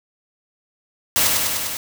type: noise with echo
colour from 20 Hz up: white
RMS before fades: -17 dBFS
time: 1.16-1.27 s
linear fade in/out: 0 ms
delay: 100 ms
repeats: 5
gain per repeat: -2 dB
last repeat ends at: 1.77 s
effects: none